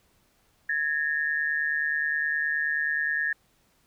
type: tone pair together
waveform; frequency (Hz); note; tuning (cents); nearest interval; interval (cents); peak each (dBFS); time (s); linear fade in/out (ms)
sine; 1670.5 / 1820; G#6 / A#6; +10 / -42; minor second; 148; -27; 0.69-3.33; 5
effects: pink hiss -66 dBFS RMS until 3.86 s